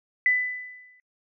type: tone with exponential decay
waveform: sine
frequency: 1997 Hz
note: B6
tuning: 19 cents sharp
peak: -16 dBFS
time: 0.26-1 s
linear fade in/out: 1 ms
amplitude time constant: 160 ms
effects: noise-tail reverb RT60 0.1 s tail -25 dB re dry